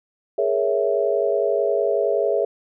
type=chord; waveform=sine; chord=A# half-diminished seventh; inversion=third; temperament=equal; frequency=415.3 / 466.2 / 554.4 / 659.3 Hz; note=G#4 / A#4 / C#5 / E5; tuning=0 / 0 / 0 / 0 cents; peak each=-22 / -25 / -23 / -23 dBFS; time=0.38-2.45 s; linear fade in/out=5 ms; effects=none